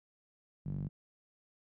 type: tone with band-pass filter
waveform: sawtooth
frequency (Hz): 48.2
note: G1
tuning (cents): -28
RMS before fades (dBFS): -38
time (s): 0.65-0.89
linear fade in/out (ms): 20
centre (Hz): 160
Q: 4.7
effects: none